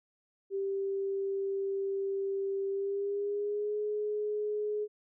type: tone with pitch glide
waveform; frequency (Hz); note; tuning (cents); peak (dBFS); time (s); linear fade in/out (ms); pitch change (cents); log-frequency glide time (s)
sine; 392 to 420.1; G4 to G#4; 0 to +20; -30; 0.5-4.88; 50; +120; 2.69-3.77
effects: none

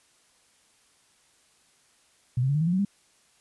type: tone with pitch steps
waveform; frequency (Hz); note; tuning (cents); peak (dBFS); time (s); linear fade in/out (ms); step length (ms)
sine; 123.47 / 132.33 / 141.83 / 152.01 / 162.92 / 174.61 / 187.15 / 200.6; B2 / C3 / C#3 / D#3 / E3 / F3 / F#3 / G3; 0 / +20 / +40 / -40 / -20 / 0 / +20 / +40; -21; 2.37-2.85; 5; 60
effects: white hiss -63 dBFS RMS until 3.4 s + resampled to 24000 Hz

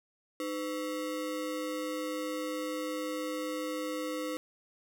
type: ring-modulated tone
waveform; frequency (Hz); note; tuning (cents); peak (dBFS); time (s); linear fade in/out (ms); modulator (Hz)
square; 407.2; G#4; -34; -31; 0.4-4.37; 0; 99.4
effects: none

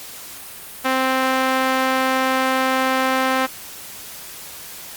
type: tone with band-pass filter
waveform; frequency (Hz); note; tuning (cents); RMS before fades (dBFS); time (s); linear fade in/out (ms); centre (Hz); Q
sawtooth; 261.6; C4; 0; -19; 0.84-3.47; 20; 1400; 0.76
effects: white hiss -36 dBFS RMS until 4.96 s + Opus 48 kbps

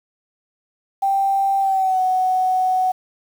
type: tone with pitch glide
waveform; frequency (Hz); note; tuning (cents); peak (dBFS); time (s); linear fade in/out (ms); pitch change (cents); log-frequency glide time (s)
sine; 784 to 743.9; G5 to F#5; 0 to +9; -15; 1.02-2.92; 10; -91; 1.6-2.01
effects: 7-bit

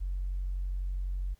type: tone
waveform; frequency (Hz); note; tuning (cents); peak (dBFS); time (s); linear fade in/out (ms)
sine; 46; F#1; -9; -29; 0-1.35; 20
effects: tanh soft clip ceiling -26 dBFS + pink hiss -69 dBFS RMS until 1.39 s

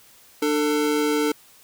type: tone pair together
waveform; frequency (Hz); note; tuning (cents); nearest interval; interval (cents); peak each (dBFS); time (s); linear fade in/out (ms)
square; 298 / 446.5; D4 / A4; +25 / +25; perfect fifth; 700; -23; 0.42-1.32; 5
effects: white hiss -52 dBFS RMS until 1.63 s

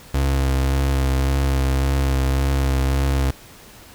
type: tone with vibrato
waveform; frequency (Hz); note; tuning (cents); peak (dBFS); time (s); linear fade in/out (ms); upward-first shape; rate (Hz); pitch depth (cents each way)
35% pulse; 67.4; C#2; -48; -15; 0.14-3.31; 5; sine; 1.8; 24
effects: pink hiss -44 dBFS RMS until 3.94 s

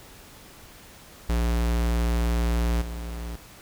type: tone with level steps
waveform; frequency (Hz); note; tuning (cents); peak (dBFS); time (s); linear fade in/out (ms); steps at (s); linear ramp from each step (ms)
square; 58.4; A#1; +4; -22 / -32; 1.29-3.36; 5; 2.81; 10
effects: pink hiss -48 dBFS RMS until 3.61 s

